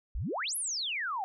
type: exponential two-way sweep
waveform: sine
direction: up then down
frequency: 42.5 to 11570 to 731 Hz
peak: -31 dBFS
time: 0.15-1.24 s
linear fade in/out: 0 ms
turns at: 0.56 s
effects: none